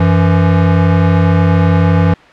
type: tone pair together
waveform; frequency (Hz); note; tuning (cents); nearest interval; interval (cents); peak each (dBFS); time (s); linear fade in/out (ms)
square; 93.9 / 167.31; F#2 / E3; +26 / +26; minor seventh; 1000; -11; 0-2.14; 5
effects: white hiss -39 dBFS RMS until 2.32 s + low-pass 2000 Hz 12 dB/octave